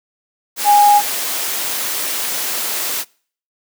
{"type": "tone in noise", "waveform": "sine", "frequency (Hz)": 823, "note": "G#5", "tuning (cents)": -16, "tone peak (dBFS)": -7, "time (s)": [0.64, 1.02], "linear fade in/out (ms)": 50, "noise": "white", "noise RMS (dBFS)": -21, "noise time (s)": [0.56, 3.05], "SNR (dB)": 11, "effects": ["noise-tail reverb RT60 0.5 s tail -26 dB re dry", "high-pass 300 Hz 12 dB/octave"]}